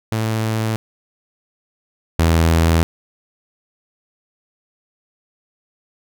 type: tone pair in turn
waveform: sawtooth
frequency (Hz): 110.7 / 82.26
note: A2 / E2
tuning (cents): +11 / -3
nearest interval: perfect fourth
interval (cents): 514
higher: first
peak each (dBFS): -14 / -8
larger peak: second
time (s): 0.12-0.76 / 2.19-2.83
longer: neither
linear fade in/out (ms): 0
effects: none